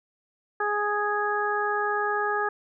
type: harmonic tone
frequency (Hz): 415.3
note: G#4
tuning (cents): 0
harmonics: 1 / 2 / 3 / 4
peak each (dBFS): -29 / -29 / -29 / -29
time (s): 0.6-2.49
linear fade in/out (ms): 5
effects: none